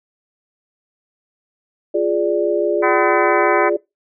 sine chord, D diminished, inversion first, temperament equal, 349.2 / 415.3 / 587.3 Hz, F4 / Ab4 / D5, 0 / 0 / 0 cents, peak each -19 dBFS, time 1.94-3.77 s, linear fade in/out 10 ms
harmonic tone, 253.4 Hz, B3, 45 cents sharp, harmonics 3 / 4 / 5 / 6 / 7 / 8 / 9, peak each -21 / -20 / -23 / -24 / -27 / -25 / -27 dBFS, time 2.82-3.7 s, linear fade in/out 20 ms
effects noise-tail reverb RT60 0.2 s tail -22 dB re dry

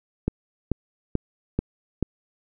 click train, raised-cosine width 3 ms, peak -9 dBFS, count 5, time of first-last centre 0.28-2.027 s, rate 2.29 Hz, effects none

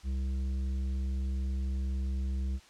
sine tone with tanh clipping, 66 Hz, C2, 16 cents sharp, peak -31 dBFS, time 0.03-2.6 s, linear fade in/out 50 ms, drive 9 dB, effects white hiss -57 dBFS RMS until 2.69 s + low-pass 6000 Hz 12 dB/octave

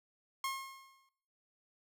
sawtooth tone with exponential decay, 1076 Hz, C6, 48 cents sharp, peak -30 dBFS, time 0.44-1.09 s, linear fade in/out 2 ms, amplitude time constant 140 ms, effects noise-tail reverb RT60 0.7 s tail -18 dB re dry

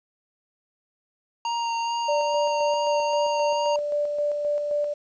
square tone with vibrato, 931 Hz, A#5, 2 cents flat, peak -25 dBFS, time 1.45-3.76 s, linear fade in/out 2 ms, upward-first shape sine, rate 2.4 Hz, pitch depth 13 cents each way
sine tone with tremolo, 587.3 Hz, D5, in tune, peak -21 dBFS, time 2.08-4.94 s, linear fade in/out 10 ms, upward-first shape square, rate 3.8 Hz, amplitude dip 35%
effects resampled to 16000 Hz + 9-bit

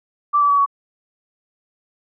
sine tone with pitch steps, 1169 / 1153.6 / 1138.3 / 1123.3 Hz, D6 / D6 / C#6 / C#6, -8 / -31 / +46 / +23 cents, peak -12 dBFS, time 0.33-0.662 s, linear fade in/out 20 ms, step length 83 ms, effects none

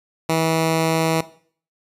10% pulse tone, 161.9 Hz, E3, 31 cents flat, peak -9 dBFS, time 0.29-1.21 s, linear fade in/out 5 ms, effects noise-tail reverb RT60 0.5 s tail -17 dB re dry + resampled to 32000 Hz

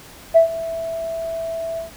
sine tone with ADSR envelope, 659 Hz, E5, 1 cent flat, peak -5 dBFS, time 0.34-1.91 s, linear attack 25 ms, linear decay 110 ms, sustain -18 dB, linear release 130 ms, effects tanh soft clip ceiling -2 dBFS + pink hiss -42 dBFS RMS until 1.96 s

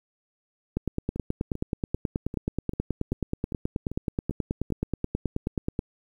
two click trains, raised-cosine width 3 ms, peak -13 / -21 dBFS, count 48 / 10, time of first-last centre 0.77-5.791 / 1.16-4.703 s, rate 9.36 / 2.54 Hz, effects 9-bit

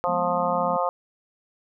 harmonic tone, 176.7 Hz, F3, 21 cents sharp, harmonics 3 / 4 / 5 / 6 / 7, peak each -26 / -27 / -28 / -29 / -29 dBFS, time 0.04-0.89 s, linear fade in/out 0 ms
sine chord, F diminished, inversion none, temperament equal, 174.61 / 207.7 / 246.9 Hz, F3 / Ab3 / Cb4, 0 / 0 / 0 cents, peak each -33 / -37 / -36 dBFS, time 0.07-0.77 s, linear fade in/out 10 ms
effects none

